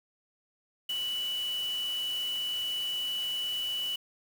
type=tone in noise; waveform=sine; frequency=2960 Hz; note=F#7; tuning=in tune; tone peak=-30 dBFS; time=0.89-3.96 s; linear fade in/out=5 ms; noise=white; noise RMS=-45 dBFS; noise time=0.89-3.96 s; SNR=+12 dB; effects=none